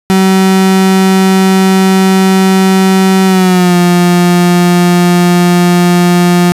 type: tone with pitch glide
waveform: 35% pulse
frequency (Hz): 190 to 176.26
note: F#3 to F3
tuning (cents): +46 to +16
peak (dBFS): -3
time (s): 0.1-6.52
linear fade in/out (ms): 0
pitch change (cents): -130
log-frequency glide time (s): 3.26-3.76
effects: resampled to 32000 Hz + 7-bit